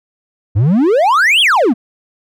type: exponential two-way sweep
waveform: triangle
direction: up then down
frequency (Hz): 92.3 to 3435 to 204.5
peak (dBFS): -6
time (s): 0.55-1.74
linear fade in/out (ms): 20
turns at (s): 1.41
effects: none